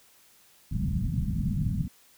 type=low-pass noise; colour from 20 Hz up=white; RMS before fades=-28 dBFS; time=0.71-1.88 s; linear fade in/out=10 ms; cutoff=210 Hz; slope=48 dB/octave; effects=white hiss -59 dBFS RMS until 2.17 s